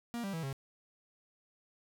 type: tone with pitch steps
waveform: 45% pulse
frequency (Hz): 236.4 / 196.5 / 163.34 / 135.78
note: A#3 / G3 / E3 / C#3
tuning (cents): +24 / +4 / -16 / -35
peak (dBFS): -36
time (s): 0.14-0.528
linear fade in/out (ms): 0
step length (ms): 97
effects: none